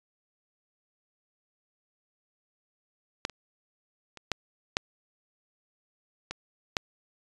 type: clicks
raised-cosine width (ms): 0.2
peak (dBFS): -11 / -27 / -27 / -9 / -7 / -17 / -8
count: 7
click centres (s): 3.251 / 3.297 / 4.173 / 4.317 / 4.769 / 6.31 / 6.768
effects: resampled to 22050 Hz